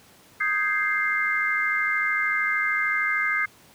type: chord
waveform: sine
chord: Ab major seventh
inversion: second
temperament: equal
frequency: 1244.5 / 1568 / 1661.2 / 2093 Hz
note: Eb6 / G6 / Ab6 / C7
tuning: 0 / 0 / 0 / 0 cents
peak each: -29 / -28 / -29 / -24 dBFS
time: 0.4-3.46 s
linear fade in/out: 10 ms
effects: pink hiss -53 dBFS RMS until 3.74 s + high-pass 100 Hz 12 dB/octave